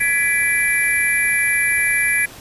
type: tone cluster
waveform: sine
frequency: 1682 / 1981 / 2339 / 11230 Hz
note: G#6 / B6 / D7 / F9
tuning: +22 / +5 / -8 / +8 cents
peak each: -21 / -20 / -19 / -23 dBFS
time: 0-2.26 s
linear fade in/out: 10 ms
effects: pink hiss -39 dBFS RMS until 2.4 s + resampled to 32000 Hz